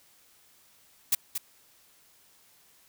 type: noise with echo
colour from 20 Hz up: blue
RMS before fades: -23 dBFS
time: 1.12-1.15 s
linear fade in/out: 5 ms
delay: 230 ms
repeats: 1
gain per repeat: -8 dB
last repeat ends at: 1.38 s
effects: white hiss -61 dBFS RMS until 2.88 s